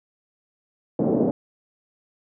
pink band-pass noise, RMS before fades -21 dBFS, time 0.99-1.31 s, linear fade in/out 2 ms, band 180 to 550 Hz, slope 24 dB/octave, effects none

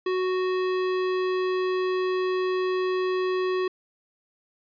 sine tone with hard clipping, 370 Hz, F#4, in tune, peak -25 dBFS, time 0.06-3.68 s, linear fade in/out 5 ms, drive 18 dB, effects resampled to 11025 Hz

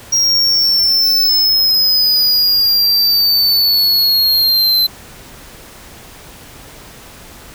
square linear sweep, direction down, 5630 to 4065 Hz, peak -10 dBFS, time 0.12-4.87 s, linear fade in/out 10 ms, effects pink hiss -37 dBFS RMS until 7.54 s

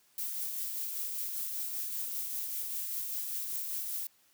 violet noise with tremolo, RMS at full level -35 dBFS, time 0.18-4.07 s, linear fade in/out 2 ms, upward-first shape triangle, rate 5.1 Hz, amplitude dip 35%, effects white hiss -67 dBFS RMS until 4.33 s + high-pass 80 Hz 12 dB/octave

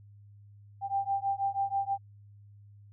sine beating tone pair, 787 / 793.2 Hz, G5 / G5, +7 / +20 cents, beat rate 6.2 Hz, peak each -31 dBFS, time 0.81-1.98 s, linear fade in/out 50 ms, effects added 102 Hz sine -51 dBFS peak until 2.92 s

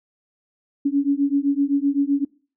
sine beating tone pair, 277.7 / 285.5 Hz, C#4 / D4, +3 / -49 cents, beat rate 7.8 Hz, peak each -20 dBFS, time 0.85-2.25 s, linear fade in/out 10 ms, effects noise-tail reverb RT60 0.4 s tail -23 dB re dry

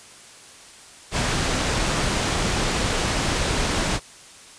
pink low-pass noise, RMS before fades -23 dBFS, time 1.11-4 s, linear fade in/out 50 ms, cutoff 8500 Hz, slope 12 dB/octave, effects white hiss -45 dBFS RMS until 4.58 s + resampled to 22050 Hz

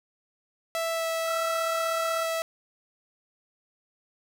sawtooth tone with pitch glide, 659.3 to 654.4 Hz, E5 to E5, 0 to -13 cents, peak -23 dBFS, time 0.75-2.42 s, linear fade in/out 0 ms, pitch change -13 cents, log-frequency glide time 0.92-1.06 s
sine tone, 1345 Hz, E6, 34 cents sharp, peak -30 dBFS, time 1.25-2.27 s, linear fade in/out 50 ms
effects none

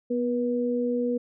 sine tone pair together, 245.4 / 484 Hz, B3 / B4, -11 / -35 cents, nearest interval octave, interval 1176 cents, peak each -26 dBFS, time 0.1-1.18 s, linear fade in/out 10 ms, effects none

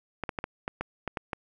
clicks, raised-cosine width 0.5 ms, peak -16 dBFS, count 9, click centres 0.237 / 0.292 / 0.388 / 0.441 / 0.679 / 0.81 / 1.077 / 1.172 / 1.332 s, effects none

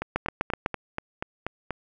two click trains, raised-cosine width 0.5 ms, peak -9 / -14 dBFS, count 5 / 8, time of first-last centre 0.16-0.661 / 0.02-1.707 s, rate 7.98 / 4.15 Hz, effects none

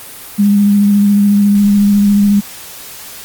sine tone with vibrato, 203.4 Hz, G#3, 36 cents flat, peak -6 dBFS, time 0.38-2.41 s, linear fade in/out 20 ms, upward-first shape sine, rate 14 Hz, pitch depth 18 cents each way, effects white hiss -31 dBFS RMS until 3.24 s + Opus 32 kbps

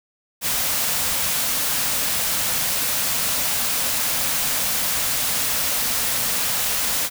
white band-stop noise, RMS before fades -22 dBFS, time 0.41-7.1 s, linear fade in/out 50 ms, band 310 to 440 Hz, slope 96 dB/octave, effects none

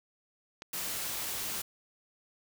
click, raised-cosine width 0.2 ms, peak -25 dBFS, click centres 0.621 s
white noise, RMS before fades -36 dBFS, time 0.73-1.62 s, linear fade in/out 5 ms
effects none

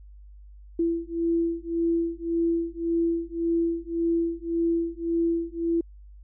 sine beating tone pair, 334.3 / 336.1 Hz, E4 / E4, +24 / +34 cents, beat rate 1.8 Hz, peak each -26 dBFS, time 0.79-5.81 s, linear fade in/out 5 ms, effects added 50 Hz sine -44 dBFS peak until 6.23 s

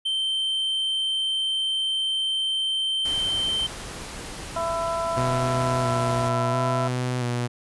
triangle tone, 3115 Hz, G7, 12 cents flat, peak -21 dBFS, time 0.05-3.67 s, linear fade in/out 10 ms
pink noise, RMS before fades -36 dBFS, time 3.05-6.29 s, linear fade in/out 5 ms
harmonic tone, 333.7 Hz, E4, 21 cents sharp, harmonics 2 / 3 / 4, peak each -26 / -29 / -31 dBFS, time 4.56-6.88 s, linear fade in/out 5 ms
sawtooth tone with vibrato, 123.47 Hz, B2, in tune, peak -20 dBFS, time 5.16-7.48 s, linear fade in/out 20 ms, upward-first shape square, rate 0.73 Hz, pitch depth 27 cents each way
effects resampled to 24000 Hz

